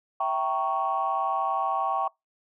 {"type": "chord", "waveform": "sine", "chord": "E diminished seventh", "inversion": "none", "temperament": "equal with one note detuned", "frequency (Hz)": [659.3, 779, 932.3, 1108.7], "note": ["E5", "G5", "Bb5", "Db6"], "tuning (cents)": [0, -11, 0, 0], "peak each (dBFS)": [-32, -27, -32, -27], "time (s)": [0.2, 2.08], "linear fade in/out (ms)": 5, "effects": ["noise-tail reverb RT60 0.2 s tail -26 dB re dry", "tanh soft clip ceiling -15 dBFS"]}